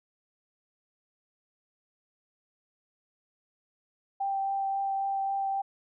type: tone with vibrato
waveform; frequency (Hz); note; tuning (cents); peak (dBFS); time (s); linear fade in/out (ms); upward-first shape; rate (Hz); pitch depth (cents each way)
sine; 784; G5; 0; -27; 4.2-5.62; 10; triangle; 3.7; 11
effects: none